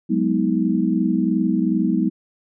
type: chord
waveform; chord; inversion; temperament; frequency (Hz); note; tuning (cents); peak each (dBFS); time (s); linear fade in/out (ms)
sine; G# minor seventh; third; equal with one note detuned; 185 / 207.7 / 246.9 / 318; F#3 / G#3 / B3 / D#4; 0 / 0 / 0 / +38; -22; 0.09-2.1; 20
effects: none